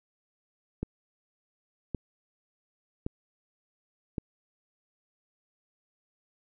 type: click train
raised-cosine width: 3 ms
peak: -18 dBFS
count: 4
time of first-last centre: 0.83-4.182 s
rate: 0.895 Hz
effects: none